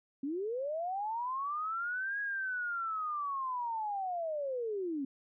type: linear two-way sweep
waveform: sine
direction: up then down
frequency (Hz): 261.6 to 1661.2 to 261.6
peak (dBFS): -33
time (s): 0.23-5.05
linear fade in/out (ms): 5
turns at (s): 2.2
effects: none